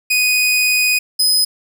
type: tone pair in turn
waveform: sawtooth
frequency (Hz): 2489 / 5036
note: D#7 / D#8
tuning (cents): 0 / +20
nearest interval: octave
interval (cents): 1220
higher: second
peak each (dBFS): -9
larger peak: neither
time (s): 0.1-0.99 / 1.19-1.45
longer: first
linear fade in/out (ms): 10
effects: none